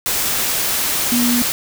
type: tone in noise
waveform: sine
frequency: 241.7 Hz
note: B3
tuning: 37 cents flat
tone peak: -15 dBFS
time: 1.12-1.42 s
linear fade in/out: 0 ms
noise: white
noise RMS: -19 dBFS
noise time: 0.06-1.52 s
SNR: +1 dB
effects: none